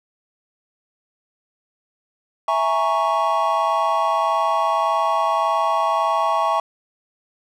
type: chord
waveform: triangle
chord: A# half-diminished seventh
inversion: second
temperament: equal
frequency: 659.3 / 830.6 / 932.3 / 1108.7 Hz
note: E5 / G#5 / A#5 / C#6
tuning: 0 / 0 / 0 / 0 cents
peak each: -21 / -21 / -22 / -19 dBFS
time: 2.48-6.6 s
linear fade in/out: 2 ms
effects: none